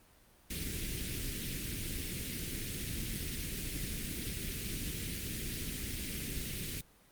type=band-stop noise; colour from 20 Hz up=pink; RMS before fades=-38 dBFS; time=0.5-6.81 s; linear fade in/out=5 ms; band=380 to 2000 Hz; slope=24 dB/octave; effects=pink hiss -63 dBFS RMS until 7.11 s + Opus 32 kbps